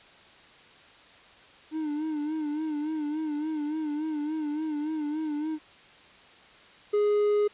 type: tone with vibrato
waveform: triangle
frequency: 304.5 Hz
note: D#4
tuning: 37 cents flat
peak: -26 dBFS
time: 1.71-5.59 s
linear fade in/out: 50 ms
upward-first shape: sine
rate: 3.5 Hz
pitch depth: 68 cents each way
type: tone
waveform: triangle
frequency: 415.3 Hz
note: G#4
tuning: in tune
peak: -19 dBFS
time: 6.93-7.48 s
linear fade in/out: 10 ms
effects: white hiss -53 dBFS RMS until 7.53 s + resampled to 8000 Hz